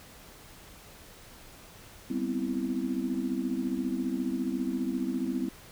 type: chord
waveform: sine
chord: C major seventh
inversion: second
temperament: equal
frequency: 196 / 246.9 / 261.6 / 329.6 Hz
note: G3 / B3 / C4 / E4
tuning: 0 / 0 / 0 / 0 cents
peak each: -36 / -33 / -32 / -35 dBFS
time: 2.1-5.49 s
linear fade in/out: 5 ms
effects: pink hiss -51 dBFS RMS until 5.71 s